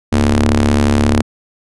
sawtooth ring-modulated tone, 71.4 Hz, D2, 48 cents flat, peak -3 dBFS, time 0.12-1.22 s, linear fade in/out 10 ms, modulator 161 Hz, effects resampled to 24000 Hz

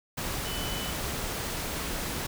sine tone in noise, 2998 Hz, F#7, 22 cents sharp, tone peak -38 dBFS, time 0.45-0.91 s, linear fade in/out 10 ms, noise pink, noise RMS -33 dBFS, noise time 0.17-2.27 s, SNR -8 dB, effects none

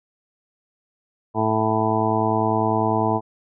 harmonic tone, 110 Hz, A2, in tune, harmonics 1 / 2 / 3 / 4 / 6 / 7 / 8 / 9, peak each -26 / -26 / -26 / -26 / -26 / -26 / -26 / -26 dBFS, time 1.34-3.21 s, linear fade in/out 50 ms, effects none

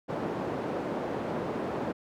white band-pass noise, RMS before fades -33 dBFS, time 0.08-1.93 s, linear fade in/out 20 ms, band 160 to 560 Hz, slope 12 dB/octave, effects none

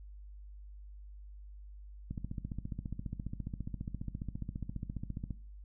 click train, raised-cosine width 5 ms, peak -26 dBFS, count 48, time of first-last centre 2.11-5.307 s, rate 14.7 Hz, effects noise-tail reverb RT60 0.4 s tail -17 dB re dry + added 50 Hz sine -47 dBFS peak until 5.64 s

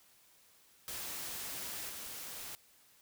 white noise with level steps, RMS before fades -42 / -45 dBFS, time 0.88-2.55 s, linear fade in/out 0 ms, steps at 1.89 s, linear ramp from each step 5 ms, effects white hiss -65 dBFS RMS until 3.01 s

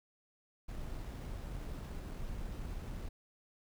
brown noise with sample-and-hold, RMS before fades -42 dBFS, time 0.68-3.09 s, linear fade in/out 10 ms, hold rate 8820 Hz, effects none

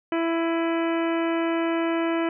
harmonic tone with a mistuned harmonic, 331.9 Hz, E4, 12 cents sharp, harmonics 1 / 2 / 3 / 4 / 5 / 6 / 7 / 8 / 9, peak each -23 / -29 / -33 / -35 / -37 / -39 / -40 / -41 / -42 dBFS, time 0.12-2.29 s, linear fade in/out 2 ms, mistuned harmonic 8, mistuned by -75 cents, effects none

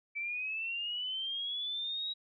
sine linear sweep, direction up, 2303 to 3844 Hz, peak -34 dBFS, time 0.15-2.14 s, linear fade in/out 20 ms, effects none

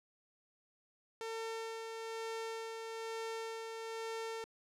sawtooth tone with tremolo, 450 Hz, A4, 39 cents sharp, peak -35 dBFS, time 1.21-4.44 s, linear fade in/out 0 ms, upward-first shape sine, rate 1.1 Hz, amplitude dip 35%, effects low-pass 9000 Hz 12 dB/octave

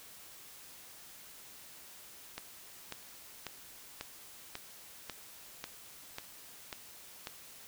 click train, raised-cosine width 0.2 ms, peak -22 dBFS, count 10, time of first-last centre 2.38-7.271 s, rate 1.84 Hz, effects white hiss -53 dBFS RMS until 7.67 s

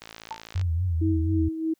click train, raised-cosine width 0.2 ms, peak -22 dBFS, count 34, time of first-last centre 0.02-0.614 s, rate 55.6 Hz
sine tone with exponential decay, 893 Hz, A5, 25 cents sharp, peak -27 dBFS, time 0.31-0.42 s, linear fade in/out 1 ms, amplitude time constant 22 ms
sine tone with vibrato, 86.7 Hz, F2, 12 cents flat, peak -22 dBFS, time 0.55-1.49 s, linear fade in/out 10 ms, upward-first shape triangle, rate 4.2 Hz, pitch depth 140 cents each way
sine tone with tremolo, 321 Hz, E4, 46 cents flat, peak -22 dBFS, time 1.01-1.74 s, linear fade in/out 10 ms, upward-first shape sine, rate 3.2 Hz, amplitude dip 60%
effects white hiss -72 dBFS RMS until 1.79 s

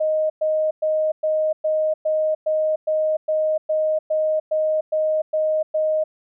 sine tone bursts, 622.3 Hz, D#5, in tune, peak -17 dBFS, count 15, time 0-6.04 s, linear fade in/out 10 ms, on 300 ms, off 110 ms, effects none

